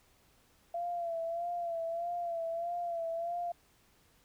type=tone with vibrato; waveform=sine; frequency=680 Hz; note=F5; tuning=46 cents flat; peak=-33 dBFS; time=0.74-3.52 s; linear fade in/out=5 ms; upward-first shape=sine; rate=1.6 Hz; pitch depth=50 cents each way; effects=pink hiss -67 dBFS RMS until 4.24 s